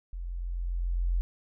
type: tone with level ramp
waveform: sine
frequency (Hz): 43.65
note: F1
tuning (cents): 0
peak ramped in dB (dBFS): -34 to -23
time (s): 0.13-1.21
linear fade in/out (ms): 0
effects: none